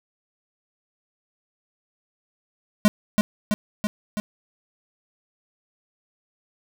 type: tone with echo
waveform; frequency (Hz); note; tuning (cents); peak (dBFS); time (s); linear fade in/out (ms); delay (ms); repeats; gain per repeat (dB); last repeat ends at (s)
square; 210; G#3; +19; -13; 2.85-2.88; 0; 330; 4; -3; 4.2
effects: none